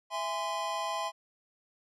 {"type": "chord", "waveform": "square", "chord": "E augmented", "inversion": "none", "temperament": "just", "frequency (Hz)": [659.3, 824.1, 1030.1], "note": ["E5", "G#5", "B#5"], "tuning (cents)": [0, -14, -27], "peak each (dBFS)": [-38, -38, -35], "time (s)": [0.1, 1.12], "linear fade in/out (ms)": 50, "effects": ["low-pass 8000 Hz 12 dB/octave"]}